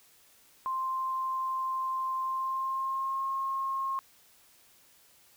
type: tone with pitch glide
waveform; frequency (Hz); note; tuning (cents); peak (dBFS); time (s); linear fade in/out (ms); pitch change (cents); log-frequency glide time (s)
sine; 1048 to 1075.6; C6 to C6; +2 to +47; -29; 0.66-3.99; 0; +45; 2.23-3.25
effects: white hiss -61 dBFS RMS until 5.36 s